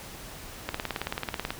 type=click train; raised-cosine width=0.3 ms; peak=-13 dBFS; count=16; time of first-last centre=0.69-1.505 s; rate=18.4 Hz; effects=pink hiss -43 dBFS RMS until 1.59 s